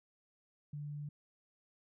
sine tone, 146.83 Hz, D3, in tune, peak -40 dBFS, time 0.73-1.09 s, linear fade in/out 5 ms, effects none

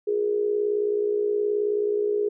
sine tone with amplitude modulation, 415.3 Hz, G#4, in tune, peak -18 dBFS, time 0.07-2.29 s, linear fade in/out 10 ms, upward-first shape sine, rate 58.9 Hz, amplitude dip 65%, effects none

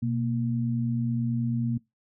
sine tone pair together, 123.47 / 232.7 Hz, B2 / A#3, 0 / -3 cents, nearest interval major seventh, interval 1097 cents, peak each -27 dBFS, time 0.02-1.78 s, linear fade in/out 10 ms, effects noise-tail reverb RT60 0.2 s tail -23 dB re dry

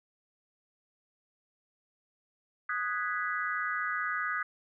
sine chord, G# minor seventh, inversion second, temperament equal, 1244.5 / 1480 / 1661.2 / 1975.5 Hz, D#6 / F#6 / G#6 / B6, 0 / 0 / 0 / 0 cents, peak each -34 / -35 / -36 / -38 dBFS, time 2.69-4.43 s, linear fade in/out 5 ms, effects none

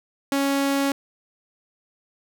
sawtooth tone, 277.2 Hz, C#4, in tune, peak -16 dBFS, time 0.32-0.92 s, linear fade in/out 2 ms, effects none

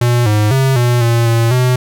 square tone with pitch steps, 120.8 / 105.6 / 133.7 / 121.4 / 117 / 115.6 / 126.2 Hz, B2 / G#2 / C3 / B2 / A#2 / A#2 / B2, -38 / +29 / +38 / -29 / +7 / -14 / +38 cents, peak -10 dBFS, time 0.01-1.76 s, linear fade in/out 5 ms, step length 250 ms, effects none

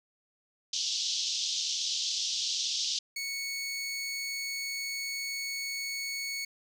white band-pass noise, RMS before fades -32 dBFS, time 0.73-2.99 s, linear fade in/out 5 ms, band 3100 to 6200 Hz, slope 48 dB/octave
20% pulse tone, 2217 Hz, C#7, in tune, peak -28 dBFS, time 3.16-6.45 s, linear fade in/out 5 ms
effects none

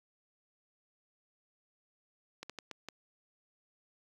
slowing click train, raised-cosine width 0.2 ms, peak -25 dBFS, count 5, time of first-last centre 2.43-2.886 s, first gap 66 ms, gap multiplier 1.38, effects high-pass 80 Hz 12 dB/octave + 9-bit

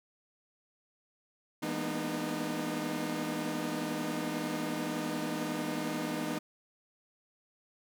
sawtooth tone cluster, 163.5 / 206.8 / 237.3 / 248.6 / 305 Hz, E3 / G#3 / A#3 / B3 / D#4, -14 / -7 / +31 / +12 / -34 cents, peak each -37 / -38 / -37 / -36 / -32 dBFS, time 1.62-6.39 s, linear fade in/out 10 ms, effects none

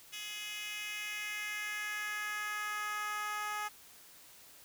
10% pulse tone with high-pass filter sweep, 420 Hz, G#4, 19 cents sharp, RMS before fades -39 dBFS, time 0.12-3.69 s, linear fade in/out 20 ms, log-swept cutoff 3200 to 970 Hz, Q 2.3, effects white hiss -57 dBFS RMS until 4.64 s

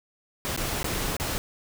pink noise with dropouts, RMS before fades -29 dBFS, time 0.45-1.38 s, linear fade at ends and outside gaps 0 ms, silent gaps 0.563-0.575 / 0.83-0.844 / 1.167-1.199 s, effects none

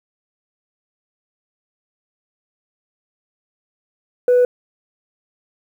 sine tone, 493.9 Hz, B4, in tune, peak -8 dBFS, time 4.28-4.45 s, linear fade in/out 2 ms, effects tanh soft clip ceiling -8 dBFS + 8-bit

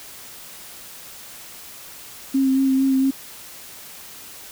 sine tone with vibrato, 267 Hz, C4, 35 cents sharp, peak -15 dBFS, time 2.34-3.11 s, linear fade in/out 10 ms, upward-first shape sine, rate 4.4 Hz, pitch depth 19 cents each way, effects white hiss -40 dBFS RMS until 4.51 s

